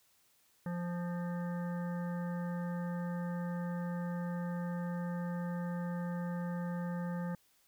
harmonic tone with a mistuned harmonic, 174.61 Hz, F3, in tune, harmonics 1 / 3 / 5 / 7 / 9 / 10, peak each -35 / -45 / -49 / -52 / -54 / -55 dBFS, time 0.66-7.35 s, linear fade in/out 2 ms, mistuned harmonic 10, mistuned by +62 cents, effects white hiss -70 dBFS RMS until 7.67 s

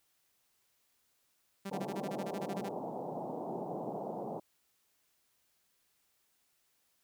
sawtooth tone bursts, 196.4 Hz, G3, 4 cents sharp, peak -34 dBFS, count 14, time 1.65-2.69 s, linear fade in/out 10 ms, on 52 ms, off 24 ms
white band-pass noise, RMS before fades -40 dBFS, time 1.71-4.4 s, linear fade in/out 10 ms, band 140 to 850 Hz, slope 48 dB/octave
effects white hiss -75 dBFS RMS until 7.03 s

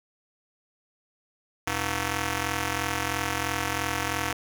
5% pulse ring-modulated tone, 202.6 Hz, G#3, 43 cents flat, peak -12 dBFS, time 1.67-4.33 s, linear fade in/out 5 ms, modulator 528 Hz, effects none

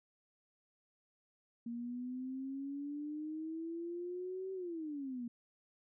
sine exponential two-way sweep, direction up then down, 233.1 to 383.5 to 233.1 Hz, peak -39 dBFS, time 1.66-5.28 s, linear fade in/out 5 ms, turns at 4.53 s, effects none

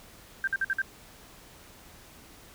sine tone bursts, 1574 Hz, G6, 7 cents sharp, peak -24 dBFS, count 5, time 0.44-0.818 s, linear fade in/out 2 ms, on 34 ms, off 52 ms, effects pink hiss -52 dBFS RMS until 2.54 s

